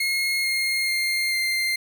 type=tone with pitch steps; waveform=30% pulse; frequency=2155 / 2135 / 2116 / 2096 Hz; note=C#7 / C7 / C7 / C7; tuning=-49 / +34 / +19 / +2 cents; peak=-19 dBFS; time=0-1.76 s; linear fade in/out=5 ms; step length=440 ms; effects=none